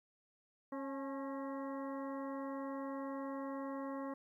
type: harmonic tone with a mistuned harmonic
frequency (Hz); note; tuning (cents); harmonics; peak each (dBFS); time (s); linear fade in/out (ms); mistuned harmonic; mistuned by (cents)
272.2; C#4; -31; 1 / 2 / 3 / 4 / 5 / 6 / 7; -42 / -45 / -52 / -48 / -59 / -62 / -58; 0.72-4.14; 5; 3; +62
effects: 13-bit